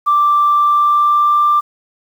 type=tone with pitch glide; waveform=sine; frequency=1174.7 to 1183.6 Hz; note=D6 to D6; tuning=0 to +13 cents; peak=-8 dBFS; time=0.06-1.61 s; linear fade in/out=20 ms; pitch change=+13 cents; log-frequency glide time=0.51-1.49 s; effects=tanh soft clip ceiling -4 dBFS + 7-bit